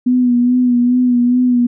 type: tone with vibrato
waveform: sine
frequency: 246.4 Hz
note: B3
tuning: 4 cents flat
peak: -9 dBFS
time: 0.06-1.67 s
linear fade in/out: 10 ms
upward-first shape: sine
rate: 2.4 Hz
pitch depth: 35 cents each way
effects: none

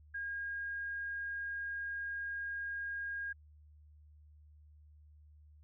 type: tone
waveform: sine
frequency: 1625 Hz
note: G#6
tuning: 38 cents flat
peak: -37 dBFS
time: 0.14-3.33 s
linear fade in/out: 10 ms
effects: added 75 Hz sine -57 dBFS peak until 5.63 s

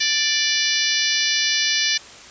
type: harmonic tone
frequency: 587.3 Hz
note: D5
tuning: in tune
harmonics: 3 / 4 / 5 / 6 / 7 / 8 / 9 / 10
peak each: -26 / -26 / -26 / -26 / -26 / -26 / -26 / -26 dBFS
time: 0-1.98 s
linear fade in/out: 10 ms
effects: white hiss -41 dBFS RMS until 2.3 s + resampled to 16000 Hz

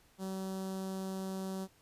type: tone with notch filter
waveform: sawtooth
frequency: 190.5 Hz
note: G3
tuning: 49 cents flat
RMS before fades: -39 dBFS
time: 0.18-1.68 s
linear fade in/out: 50 ms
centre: 2200 Hz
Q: 0.68
effects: pink hiss -66 dBFS RMS until 1.81 s + resampled to 32000 Hz

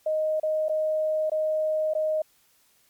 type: tone with dropouts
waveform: sine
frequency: 622.3 Hz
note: D#5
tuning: in tune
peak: -22 dBFS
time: 0.06-2.22 s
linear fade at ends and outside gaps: 5 ms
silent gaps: 0.399-0.431 / 0.685-0.694 / 1.298-1.317 / 1.937-1.95 s
effects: white hiss -63 dBFS RMS until 2.89 s + MP3 96 kbps

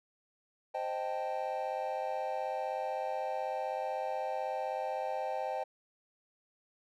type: chord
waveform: triangle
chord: A half-diminished seventh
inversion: first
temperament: equal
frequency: 523.3 / 622.3 / 784 / 880 Hz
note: C5 / Eb5 / G5 / A5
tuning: 0 / 0 / 0 / 0 cents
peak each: -37 / -37 / -35 / -40 dBFS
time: 0.74-5.64 s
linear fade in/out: 10 ms
effects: none

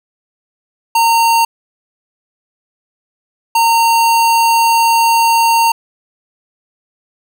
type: tone pair in turn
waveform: square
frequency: 919 / 919 Hz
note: A#5 / A#5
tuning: -25 / -25 cents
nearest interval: unison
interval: 0 cents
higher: neither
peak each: -9 dBFS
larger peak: neither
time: 0.95-1.45 / 3.55-5.72 s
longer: second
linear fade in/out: 5 ms
effects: none

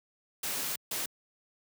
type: noise bursts at uneven times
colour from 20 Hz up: white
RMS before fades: -34 dBFS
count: 2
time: 0.43-0.76 / 0.91-1.06 s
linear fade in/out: 5 ms
effects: high-pass 100 Hz 12 dB/octave

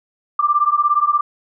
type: beating tone pair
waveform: sine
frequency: 1174.7 / 1191.7 Hz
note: D6 / D6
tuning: 0 / +25 cents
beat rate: 17 Hz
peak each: -16 dBFS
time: 0.39-1.21 s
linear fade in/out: 5 ms
effects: none

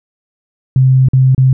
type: tone with dropouts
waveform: sine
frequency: 130.81 Hz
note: C3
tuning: in tune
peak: -5 dBFS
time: 0.76-1.53 s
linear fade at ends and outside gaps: 2 ms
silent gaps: 1.086-1.133 / 1.348-1.379 s
effects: none

